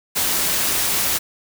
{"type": "noise", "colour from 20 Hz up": "white", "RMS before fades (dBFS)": -20, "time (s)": [0.15, 1.19], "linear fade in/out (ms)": 20, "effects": []}